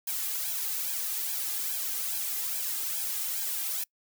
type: noise with flanger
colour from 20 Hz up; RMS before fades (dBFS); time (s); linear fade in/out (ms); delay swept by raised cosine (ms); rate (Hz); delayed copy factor
blue; -32; 0.07-3.84; 5; 1.2 to 2.5; 2.4; +1
effects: noise-tail reverb RT60 0.1 s tail -25 dB re dry